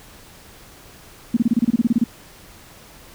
sine tone bursts, 233.1 Hz, A#3, in tune, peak -12 dBFS, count 13, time 1.34-2.04 s, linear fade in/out 5 ms, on 28 ms, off 28 ms, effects pink hiss -45 dBFS RMS until 3.14 s

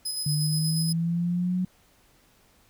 25% pulse tone with tremolo, 5050 Hz, D#8, 25 cents sharp, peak -23 dBFS, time 0.05-0.93 s, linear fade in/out 10 ms, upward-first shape square, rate 8.4 Hz, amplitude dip 30%
sine linear sweep, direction up, 146.8 to 184.4 Hz, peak -23 dBFS, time 0.26-1.65 s, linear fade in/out 5 ms
effects pink hiss -61 dBFS RMS until 2.69 s

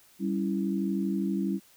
sine chord, C# diminished, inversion second, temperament equal, 196 / 277.2 / 329.6 Hz, G3 / C#4 / E4, 0 / 0 / 0 cents, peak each -28 / -33 / -32 dBFS, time 0.19-1.6 s, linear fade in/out 50 ms, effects white hiss -59 dBFS RMS until 1.76 s

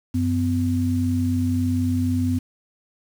sine tone pair together, 94.33 / 252.7 Hz, F#2 / B3, +34 / +40 cents, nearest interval octave + perfect fourth, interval 1706 cents, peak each -22 / -21 dBFS, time 0.14-2.39 s, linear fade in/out 10 ms, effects 7-bit

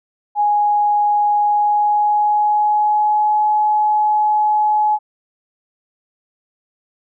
sine tone with pitch glide, 830.6 to 847.6 Hz, G#5 to G#5, 0 to +35 cents, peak -12 dBFS, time 0.35-4.99 s, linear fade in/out 50 ms, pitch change +35 cents, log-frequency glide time 1.42-3.45 s, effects none

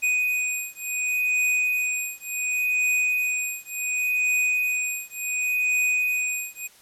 square beating tone pair, 2489 / 2489.69 Hz, D#7 / D#7, 0 / 0 cents, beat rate 0.69 Hz, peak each -26 dBFS, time 0.02-6.68 s, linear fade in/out 20 ms, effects white hiss -53 dBFS RMS until 6.81 s + low-pass 12000 Hz 12 dB/octave

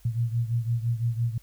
sine beating tone pair, 115.6 / 121.5 Hz, A#2 / B2, -14 / -28 cents, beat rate 5.9 Hz, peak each -25 / -29 dBFS, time 0.05-1.38 s, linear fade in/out 5 ms, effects added 50 Hz sine -54 dBFS peak until 1.42 s + white hiss -60 dBFS RMS until 1.42 s

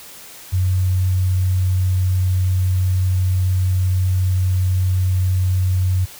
sine tone, 92.5 Hz, F#2, in tune, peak -14 dBFS, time 0.52-6.06 s, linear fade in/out 20 ms, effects white hiss -39 dBFS RMS until 6.19 s

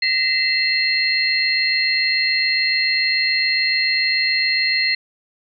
sine tone cluster, 1898 / 2045 / 2668 / 4226 Hz, A#6 / C7 / E7 / C8, +31 / -40 / +20 / +16 cents, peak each -27 / -19 / -28 / -19 dBFS, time 0.02-4.95 s, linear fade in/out 5 ms, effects none

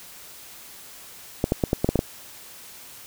clicks, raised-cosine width 2 ms, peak -6 dBFS, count 8, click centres 1.441 / 1.521 / 1.638 / 1.731 / 1.845 / 1.89 / 1.957 / 1.991 s, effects white hiss -44 dBFS RMS until 3.06 s

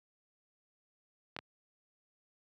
clicks, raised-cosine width 0.3 ms, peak -23 / -23 dBFS, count 2, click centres 1.365 / 1.389 s, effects high-pass 100 Hz 12 dB/octave

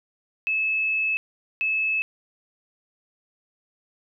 sine tone pair in turn, 2600 / 2600 Hz, E7 / E7, -24 / -24 cents, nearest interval unison, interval 0 cents, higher neither, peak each -21 dBFS, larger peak neither, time 0.47-1.17 / 1.61-2.02 s, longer first, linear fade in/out 0 ms, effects none

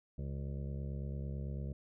harmonic tone with a mistuned harmonic, 69 Hz, C#2, 7 cents flat, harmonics 1 / 2 / 3 / 5 / 6 / 7 / 8 / 9, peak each -40 / -41 / -47 / -55 / -57 / -56 / -59 / -60 dBFS, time 0.18-1.73 s, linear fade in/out 5 ms, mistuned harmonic 9, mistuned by -30 cents, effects none

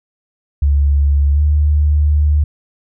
sine tone with pitch glide, 71.1 to 74.38 Hz, C#2 to D2, +45 to +23 cents, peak -9 dBFS, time 0.62-2.44 s, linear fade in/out 5 ms, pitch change +78 cents, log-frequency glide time 1.33-1.4 s, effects none

